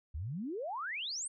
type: exponential sweep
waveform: sine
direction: up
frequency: 66.7 to 9160 Hz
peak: -36 dBFS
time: 0.14-1.28 s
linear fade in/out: 10 ms
effects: none